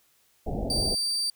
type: low-pass noise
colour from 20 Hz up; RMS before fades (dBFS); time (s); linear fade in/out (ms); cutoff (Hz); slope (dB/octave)
pink; -30; 0.46-0.95; 10; 800; 96
type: tone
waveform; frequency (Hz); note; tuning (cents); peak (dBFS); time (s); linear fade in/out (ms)
35% pulse; 4654; D8; -17; -24; 0.7-1.3; 2
effects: white hiss -65 dBFS RMS until 1.35 s